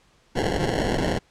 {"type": "noise with sample-and-hold", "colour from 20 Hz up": "white", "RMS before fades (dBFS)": -24, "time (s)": [0.35, 1.19], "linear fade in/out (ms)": 10, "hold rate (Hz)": 1225, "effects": ["pink hiss -60 dBFS RMS until 1.3 s", "low-pass 7000 Hz 12 dB/octave"]}